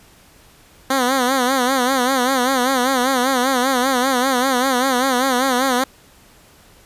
10% pulse tone with vibrato, 257.7 Hz, C4, 26 cents flat, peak -7 dBFS, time 0.9-5.84 s, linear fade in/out 5 ms, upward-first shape sine, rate 5.1 Hz, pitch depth 100 cents each way, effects pink hiss -49 dBFS RMS until 6.85 s + resampled to 32000 Hz

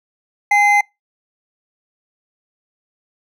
triangle tone pair together, 820.3 / 2067 Hz, G#5 / C7, -22 / -22 cents, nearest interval octave + major third, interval 1600 cents, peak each -11 dBFS, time 0.51-0.81 s, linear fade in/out 5 ms, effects noise-tail reverb RT60 0.2 s tail -26 dB re dry

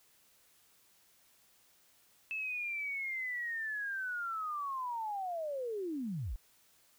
sine linear sweep, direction down, 2627 to 34 Hz, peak -35 dBFS, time 2.31-6.36 s, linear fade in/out 0 ms, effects white hiss -67 dBFS RMS until 6.98 s

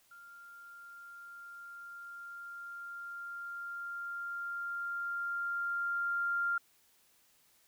sine tone with level ramp, 1394 Hz, F6, 4 cents flat, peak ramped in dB -51 to -29 dBFS, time 0.11-6.58 s, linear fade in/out 5 ms, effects white hiss -68 dBFS RMS until 7.67 s

